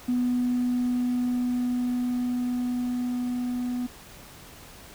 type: tone with level ramp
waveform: triangle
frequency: 246.9 Hz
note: B3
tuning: in tune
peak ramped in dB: -18 to -24 dBFS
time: 0.08-3.87 s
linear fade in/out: 10 ms
effects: tanh soft clip ceiling -19 dBFS + pink hiss -47 dBFS RMS until 4.94 s